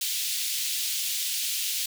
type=high-pass noise; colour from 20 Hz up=pink; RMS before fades=-29 dBFS; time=0.01-1.86 s; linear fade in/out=5 ms; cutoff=2900 Hz; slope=24 dB/octave; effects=none